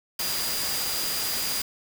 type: tone in noise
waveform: sine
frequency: 4852 Hz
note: D#8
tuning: 44 cents flat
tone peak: -31 dBFS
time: 0.19-1.62 s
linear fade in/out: 5 ms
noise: white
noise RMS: -29 dBFS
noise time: 0.19-1.62 s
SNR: -5 dB
effects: none